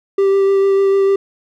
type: tone with vibrato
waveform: triangle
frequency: 392 Hz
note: G4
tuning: in tune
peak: -8 dBFS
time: 0.18-1.16 s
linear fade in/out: 5 ms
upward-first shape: triangle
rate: 6.7 Hz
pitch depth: 13 cents each way
effects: none